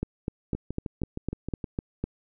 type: two click trains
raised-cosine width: 3 ms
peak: -19 / -15 dBFS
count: 8 / 9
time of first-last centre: 0.55-1.642 / 0.03-2.04 s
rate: 6.41 / 3.98 Hz
effects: none